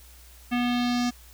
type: tone with low-pass filter sweep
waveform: square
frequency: 243.6 Hz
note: B3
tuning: 24 cents flat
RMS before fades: -25 dBFS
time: 0.51-1.11 s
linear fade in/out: 20 ms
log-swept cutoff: 2600 to 6000 Hz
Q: 2.4
effects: added 60 Hz sine -49 dBFS peak until 1.33 s + white hiss -53 dBFS RMS until 1.33 s